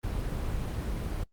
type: noise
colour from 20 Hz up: brown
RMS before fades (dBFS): -32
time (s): 0.03-1.24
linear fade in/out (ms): 10
effects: noise-tail reverb RT60 0.1 s tail -21 dB re dry + Opus 24 kbps